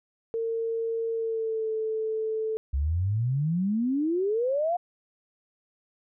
sine tone with pitch glide, 455.1 to 439.1 Hz, A#4 to A4, -42 to -4 cents, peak -26 dBFS, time 0.34-2.57 s, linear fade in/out 0 ms, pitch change -62 cents, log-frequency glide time 1.12-1.71 s
sine exponential sweep, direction up, 65.41 to 725 Hz, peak -23 dBFS, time 2.73-4.77 s, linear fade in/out 10 ms
effects none

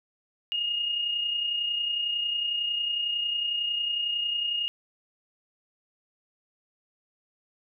sine tone pair together, 2851 / 2882 Hz, F7 / F#7, +35 / -46 cents, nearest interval unison, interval 19 cents, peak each -26 / -37 dBFS, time 0.52-4.68 s, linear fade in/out 0 ms, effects none

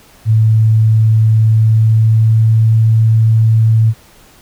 sine tone with pitch glide, 110.3 to 111.58 Hz, A2 to A2, +5 to +25 cents, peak -6 dBFS, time 0.25-3.94 s, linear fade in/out 50 ms, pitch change +20 cents, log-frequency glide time 1.42-2.75 s, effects pink hiss -44 dBFS RMS until 4.41 s

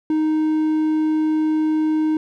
triangle tone, 311.1 Hz, D#4, in tune, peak -14 dBFS, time 0.1-2.17 s, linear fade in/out 2 ms, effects none

